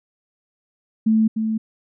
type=tone with echo; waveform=sine; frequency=220 Hz; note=A3; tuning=in tune; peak=-13 dBFS; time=1.06-1.28 s; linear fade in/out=10 ms; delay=300 ms; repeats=1; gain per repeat=-6 dB; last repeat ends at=1.58 s; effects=none